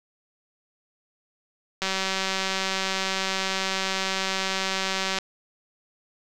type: click train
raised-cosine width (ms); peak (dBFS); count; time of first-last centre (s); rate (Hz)
0.2; -9; 644; 1.82-5.186; 191
effects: none